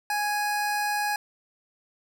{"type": "tone", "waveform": "25% pulse", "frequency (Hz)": 830.6, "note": "G#5", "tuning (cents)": 0, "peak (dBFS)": -21, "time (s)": [0.1, 1.16], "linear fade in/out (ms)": 2, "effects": []}